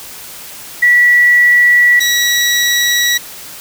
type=tone pair in turn; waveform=sine / 20% pulse; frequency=1946 / 1931.4 Hz; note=B6 / B6; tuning=-26 / -39 cents; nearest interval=unison; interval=13 cents; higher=first; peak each=-5 dBFS; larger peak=neither; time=0.82-2 / 2-3.18 s; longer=neither; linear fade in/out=10 ms; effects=white hiss -31 dBFS RMS until 3.6 s